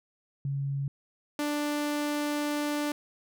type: tone pair in turn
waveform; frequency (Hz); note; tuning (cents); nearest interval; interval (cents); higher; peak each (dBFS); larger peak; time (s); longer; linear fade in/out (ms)
sine / sawtooth; 139 / 294.5; C#3 / D4; +5 / +5; octave + minor second; 1300; second; -28 / -24; second; 0.45-0.88 / 1.39-2.92; second; 2
effects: none